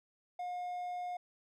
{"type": "tone", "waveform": "triangle", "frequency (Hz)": 716, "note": "F5", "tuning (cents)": 43, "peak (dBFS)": -35, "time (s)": [0.39, 1.17], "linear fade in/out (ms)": 5, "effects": []}